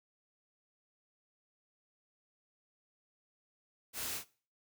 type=noise with echo; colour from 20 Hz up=white; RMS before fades=-40 dBFS; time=3.93-4.21 s; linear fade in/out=50 ms; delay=39 ms; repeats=1; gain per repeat=-5 dB; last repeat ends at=4.249 s; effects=noise-tail reverb RT60 0.4 s tail -20 dB re dry